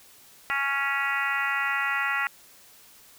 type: harmonic tone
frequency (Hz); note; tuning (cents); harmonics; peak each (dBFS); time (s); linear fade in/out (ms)
277.2; C#4; 0; 3 / 4 / 5 / 6 / 7 / 8 / 9 / 10; -35 / -34 / -29 / -35 / -28 / -38 / -34 / -38; 0.5-2.27; 0
effects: white hiss -53 dBFS RMS until 3.18 s